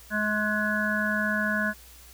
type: harmonic tone with a mistuned harmonic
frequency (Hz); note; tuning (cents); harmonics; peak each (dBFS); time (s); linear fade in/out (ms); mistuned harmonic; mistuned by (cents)
210.9; G#3; +27; 1 / 3 / 5 / 7 / 8; -29 / -33 / -36 / -28 / -29; 0.1-1.74; 50; 3; +17
effects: added 60 Hz sine -51 dBFS peak until 2.13 s + white hiss -51 dBFS RMS until 2.13 s